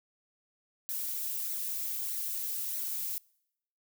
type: noise with flanger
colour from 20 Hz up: violet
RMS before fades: -35 dBFS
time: 0.89-3.18 s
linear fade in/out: 0 ms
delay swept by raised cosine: 0.48 to 4.28 ms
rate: 1.6 Hz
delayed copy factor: +0.5
effects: noise-tail reverb RT60 0.8 s tail -26 dB re dry